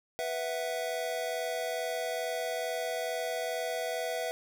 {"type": "chord", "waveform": "square", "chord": "B suspended fourth", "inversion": "none", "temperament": "just", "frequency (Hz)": [493.9, 658.5, 740.8], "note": ["B4", "E5", "F#5"], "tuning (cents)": [0, -2, 2], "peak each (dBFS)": [-37, -35, -40], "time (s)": [0.19, 4.31], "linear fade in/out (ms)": 0, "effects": []}